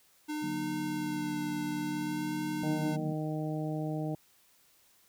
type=tone with vibrato; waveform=square; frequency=301.7 Hz; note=D4; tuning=47 cents sharp; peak=-34 dBFS; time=0.28-2.97 s; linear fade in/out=20 ms; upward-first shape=sine; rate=0.57 Hz; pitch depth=19 cents each way
type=chord; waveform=sine; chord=D augmented; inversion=none; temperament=equal with one note detuned; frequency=146.83 / 185 / 234.7 Hz; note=D3 / F#3 / A#3; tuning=0 / 0 / +12 cents; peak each=-42 / -40 / -41 dBFS; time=0.42-3.13 s; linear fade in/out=10 ms
type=harmonic tone; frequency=154.6 Hz; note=D#3; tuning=11 cents flat; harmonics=1 / 2 / 3 / 4 / 5; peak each=-34 / -36 / -43 / -41 / -44 dBFS; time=2.63-4.15 s; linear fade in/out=2 ms
effects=white hiss -65 dBFS RMS until 5.08 s